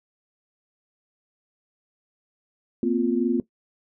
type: chord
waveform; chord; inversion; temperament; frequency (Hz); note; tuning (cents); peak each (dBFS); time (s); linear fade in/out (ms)
sine; Bb suspended second; none; equal with one note detuned; 233.1 / 256.1 / 349.2; Bb3 / C4 / F4; 0 / -37 / 0; -24; 2.83-3.4; 2
effects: noise-tail reverb RT60 0.1 s tail -17 dB re dry